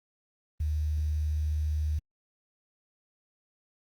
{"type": "tone with quantisation", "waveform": "sine", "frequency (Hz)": 76.2, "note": "D#2", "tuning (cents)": -36, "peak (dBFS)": -26, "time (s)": [0.6, 1.99], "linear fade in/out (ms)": 5, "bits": 9, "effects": ["Opus 32 kbps"]}